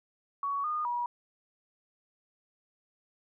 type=tone with pitch steps; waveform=sine; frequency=1122 / 1223 / 963 Hz; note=C#6 / D#6 / B5; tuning=+21 / -30 / -44 cents; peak=-29 dBFS; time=0.43-1.06 s; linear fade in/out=2 ms; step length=210 ms; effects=none